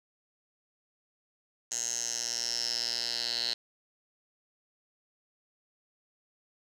10% pulse tone with band-pass filter sweep, 118.1 Hz, A#2, 23 cents sharp, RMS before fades -33 dBFS, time 1.71-3.54 s, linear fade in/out 10 ms, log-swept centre 6700 to 4300 Hz, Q 7.6, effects none

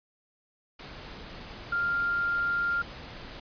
sine tone in noise, 1396.9 Hz, F6, in tune, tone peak -25 dBFS, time 1.72-2.82 s, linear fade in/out 5 ms, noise pink, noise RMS -43 dBFS, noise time 0.79-3.4 s, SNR +15 dB, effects resampled to 11025 Hz

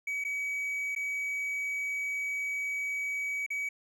triangle tone with dropouts, 2272 Hz, C#7, 42 cents sharp, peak -29 dBFS, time 0.07-3.69 s, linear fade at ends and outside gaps 5 ms, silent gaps 0.24-0.248 / 0.951-0.961 / 3.464-3.503 s, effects none

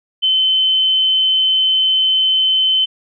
sine tone, 3063 Hz, G7, 41 cents flat, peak -11 dBFS, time 0.22-2.86 s, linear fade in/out 20 ms, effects none

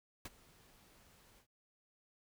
pink noise with ADSR envelope, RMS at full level -44 dBFS, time 0.25-1.47 s, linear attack 5 ms, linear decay 31 ms, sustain -21 dB, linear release 86 ms, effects none

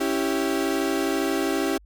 35% pulse chord, C# diminished, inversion none, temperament equal, 277.2 / 329.6 / 392 Hz, C#4 / E4 / G4, 0 / 0 / 0 cents, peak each -25 dBFS, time 0-1.78 s, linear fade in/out 10 ms, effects added 50 Hz sine -49 dBFS peak until 1.85 s

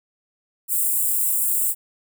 white high-pass noise, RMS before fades -21 dBFS, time 0.68-1.75 s, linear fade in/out 50 ms, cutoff 7500 Hz, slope 96 dB/octave, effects none

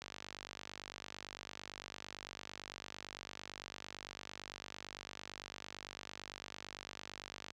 click train, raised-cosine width 0.2 ms, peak -27 dBFS, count 367, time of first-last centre 0.02-7.505 s, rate 48.9 Hz, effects high-pass 60 Hz 12 dB/octave

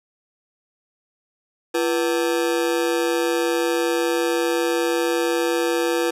40% pulse ring-modulated tone, 414.2 Hz, G#4, 5 cents flat, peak -15 dBFS, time 1.74-6.11 s, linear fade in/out 10 ms, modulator 72.7 Hz, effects resampled to 32000 Hz + 8-bit

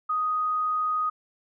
sine tone, 1247 Hz, D#6, 3 cents sharp, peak -23 dBFS, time 0.09-1.1 s, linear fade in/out 10 ms, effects none

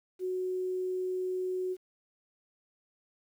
sine tone with quantisation, 369.1 Hz, F#4, 4 cents flat, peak -30 dBFS, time 0.19-1.77 s, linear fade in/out 50 ms, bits 10, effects none

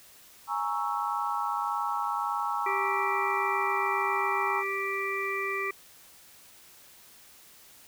sine chord, A# half-diminished seventh, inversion third, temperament equal, 830.6 / 932.3 / 1108.7 / 1318.5 Hz, G#5 / A#5 / C#6 / E6, 0 / 0 / 0 / 0 cents, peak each -33 dBFS, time 0.47-4.64 s, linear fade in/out 50 ms
harmonic tone, 392 Hz, G4, in tune, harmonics 1 / 3 / 5 / 6, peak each -34 / -34 / -34 / -34 dBFS, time 2.66-5.71 s, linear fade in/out 5 ms
effects white hiss -54 dBFS RMS until 7.87 s

